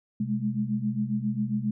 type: tone cluster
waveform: sine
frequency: 128.5 / 207.3 / 214.7 Hz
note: C3 / G#3 / A3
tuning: -31 / -3 / -42 cents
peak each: -32 / -29 / -29 dBFS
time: 0.2-1.71 s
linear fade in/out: 5 ms
effects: none